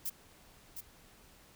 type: noise with echo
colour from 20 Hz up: violet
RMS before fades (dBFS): -36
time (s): 0.05-0.1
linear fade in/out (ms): 10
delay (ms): 710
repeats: 1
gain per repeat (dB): -7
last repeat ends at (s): 0.81
effects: pink hiss -60 dBFS RMS until 1.55 s